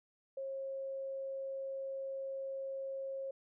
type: tone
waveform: sine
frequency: 540 Hz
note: C#5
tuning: 45 cents flat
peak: -38 dBFS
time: 0.37-3.31 s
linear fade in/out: 5 ms
effects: none